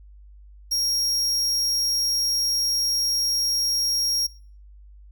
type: tone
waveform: 40% pulse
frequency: 5590 Hz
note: F8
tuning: 1 cent sharp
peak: -20 dBFS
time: 0.71-4.27 s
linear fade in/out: 10 ms
effects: noise-tail reverb RT60 0.4 s tail -20 dB re dry + added 50 Hz sine -44 dBFS peak until 5.11 s